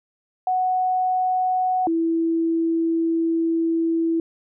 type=tone pair in turn; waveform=sine; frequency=740 / 329.6 Hz; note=F#5 / E4; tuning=0 / 0 cents; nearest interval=octave + major second; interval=1400 cents; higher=first; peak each=-18 dBFS; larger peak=neither; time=0.47-1.87 / 1.87-4.2 s; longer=second; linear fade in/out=2 ms; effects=none